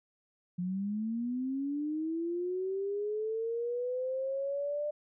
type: linear sweep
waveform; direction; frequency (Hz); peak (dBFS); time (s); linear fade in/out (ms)
sine; up; 174.61 to 598; -31; 0.58-4.91; 10
effects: none